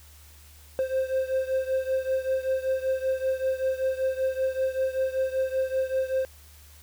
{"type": "beating tone pair", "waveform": "triangle", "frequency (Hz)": [523.3, 528.5], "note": ["C5", "C5"], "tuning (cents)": [0, 17], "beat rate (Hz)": 5.2, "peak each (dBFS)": [-24, -27], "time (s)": [0.79, 6.25], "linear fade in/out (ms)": 0, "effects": ["added 74 Hz sine -50 dBFS peak until 6.82 s", "white hiss -54 dBFS RMS until 6.82 s"]}